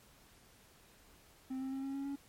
triangle tone with pitch steps, 261.6 / 265.1 / 268.6 / 272.2 / 275.9 / 279.6 Hz, C4 / C4 / C4 / C#4 / C#4 / C#4, 0 / +23 / +46 / -31 / -8 / +15 cents, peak -35 dBFS, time 1.5-2.16 s, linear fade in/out 10 ms, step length 110 ms, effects pink hiss -63 dBFS RMS until 2.28 s + MP3 64 kbps

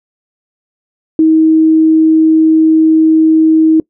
sine tone, 317.8 Hz, D#4, 37 cents sharp, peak -4 dBFS, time 1.19-3.8 s, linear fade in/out 2 ms, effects noise-tail reverb RT60 0.1 s tail -23 dB re dry

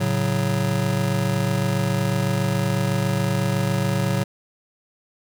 square chord, F# minor, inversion first, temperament just, 111 / 138.75 / 185 Hz, A2 / C#3 / F#3, +16 / +2 / 0 cents, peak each -25 dBFS, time 0-4.24 s, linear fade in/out 10 ms, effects none

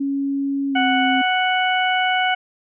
sine tone with pitch glide, 277.2 to 264.1 Hz, C#4 to C4, 0 to +16 cents, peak -19 dBFS, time 0-1.22 s, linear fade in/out 10 ms, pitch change -84 cents, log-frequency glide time 0.69-0.81 s
harmonic tone, 740 Hz, F#5, in tune, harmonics 1 / 2 / 3 / 4, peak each -19 / -22 / -24 / -25 dBFS, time 0.75-2.35 s, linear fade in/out 10 ms
effects none

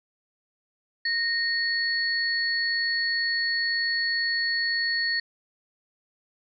sine tone pair together, 1856 / 4399 Hz, A#6 / C#8, -8 / -14 cents, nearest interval octave + minor third, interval 1494 cents, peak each -25 / -27 dBFS, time 1.05-5.2 s, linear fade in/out 5 ms, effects none

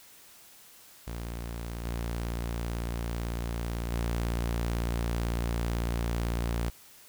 sawtooth tone with level steps, 58 Hz, A#1, 8 cents flat, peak -31 / -27 / -24 dBFS, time 1.07-6.7 s, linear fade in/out 5 ms, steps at 1.85 / 3.92 s, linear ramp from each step 5 ms, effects white hiss -54 dBFS RMS until 7.08 s

